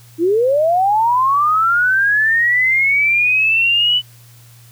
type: linear sweep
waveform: sine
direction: up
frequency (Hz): 312.9 to 2994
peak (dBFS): -11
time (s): 0.18-4.02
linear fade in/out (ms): 50
effects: added 118 Hz sine -42 dBFS peak until 4.71 s + white hiss -48 dBFS RMS until 4.71 s

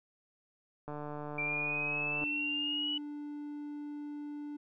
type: click train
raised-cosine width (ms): 1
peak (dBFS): -28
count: 202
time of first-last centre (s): 0.88-2.238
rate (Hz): 148
type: linear sweep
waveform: sine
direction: up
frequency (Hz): 2349 to 2960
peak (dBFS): -32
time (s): 1.38-2.98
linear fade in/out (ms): 5
type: tone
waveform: triangle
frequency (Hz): 293.7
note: D4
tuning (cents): 0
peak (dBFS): -37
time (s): 2.21-4.57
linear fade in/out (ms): 10
effects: none

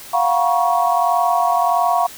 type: chord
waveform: sine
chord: Gb major seventh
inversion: third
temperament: equal with one note detuned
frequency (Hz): 698.5 / 740 / 955.2 / 1108.7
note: F5 / Gb5 / Bb5 / Db6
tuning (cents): 0 / 0 / +42 / 0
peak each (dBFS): -17 / -21 / -20 / -20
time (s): 0.13-2.07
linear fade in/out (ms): 10
effects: white hiss -37 dBFS RMS until 2.17 s

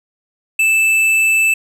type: tone with tanh clipping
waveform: sine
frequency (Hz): 2637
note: E7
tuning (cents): 0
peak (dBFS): -12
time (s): 0.59-1.54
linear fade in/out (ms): 5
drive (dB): 11
effects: none

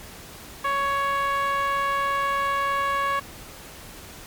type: tone with band-pass filter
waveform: 10% pulse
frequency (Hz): 557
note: C#5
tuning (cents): +8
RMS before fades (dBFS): -24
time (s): 0.64-3.2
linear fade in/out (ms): 10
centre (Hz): 1100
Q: 2.1
effects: pink hiss -42 dBFS RMS until 4.26 s + MP3 96 kbps

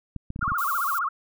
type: clicks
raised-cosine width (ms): 5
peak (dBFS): -20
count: 7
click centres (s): 0.163 / 0.304 / 0.361 / 0.392 / 0.428 / 0.479 / 0.519
type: tone with vibrato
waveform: sine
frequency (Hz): 1244.5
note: D#6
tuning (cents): 0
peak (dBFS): -23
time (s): 0.41-1.09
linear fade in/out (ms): 10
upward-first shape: sine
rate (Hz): 15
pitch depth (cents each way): 250
type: noise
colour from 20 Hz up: violet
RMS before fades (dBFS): -34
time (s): 0.58-0.99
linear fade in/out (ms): 5
effects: none

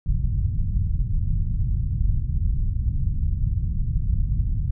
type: low-pass noise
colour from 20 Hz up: pink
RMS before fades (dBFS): -22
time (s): 0.06-4.71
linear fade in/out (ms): 10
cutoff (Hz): 130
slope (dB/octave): 24
effects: none

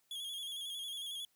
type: tone with vibrato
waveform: 45% pulse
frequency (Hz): 3322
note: G#7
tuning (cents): 0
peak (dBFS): -40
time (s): 0.11-1.25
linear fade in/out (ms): 2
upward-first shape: square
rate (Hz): 11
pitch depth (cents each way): 43
effects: white hiss -75 dBFS RMS until 1.35 s

